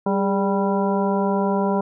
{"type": "harmonic tone with a mistuned harmonic", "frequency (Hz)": 196, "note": "G3", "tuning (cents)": 0, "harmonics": [1, 2, 3, 4, 5, 7], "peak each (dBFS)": [-21, -24, -26, -28, -26, -37], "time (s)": [0.06, 1.81], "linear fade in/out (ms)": 5, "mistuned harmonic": 2, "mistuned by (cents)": 58, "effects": []}